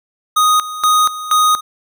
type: tone with tremolo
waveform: square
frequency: 1244.5 Hz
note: D#6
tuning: in tune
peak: -10 dBFS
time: 0.36-1.61 s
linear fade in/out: 10 ms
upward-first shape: square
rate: 2.1 Hz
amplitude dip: 80%
effects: none